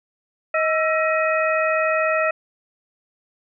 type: harmonic tone with a mistuned harmonic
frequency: 631 Hz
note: D#5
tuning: 24 cents sharp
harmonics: 1 / 2 / 3 / 4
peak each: -20 / -23 / -25 / -26 dBFS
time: 0.54-2.31 s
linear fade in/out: 5 ms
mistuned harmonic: 2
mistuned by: +95 cents
effects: none